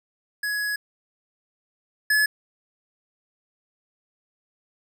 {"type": "tone pair in turn", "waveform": "square", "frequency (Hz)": [1679, 1709.3], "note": ["G#6", "G#6"], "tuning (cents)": [18, 49], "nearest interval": "unison", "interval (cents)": 31, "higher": "second", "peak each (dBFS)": [-25, -18], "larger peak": "second", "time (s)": [[0.43, 0.76], [2.1, 2.26]], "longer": "first", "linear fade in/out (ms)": 5, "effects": []}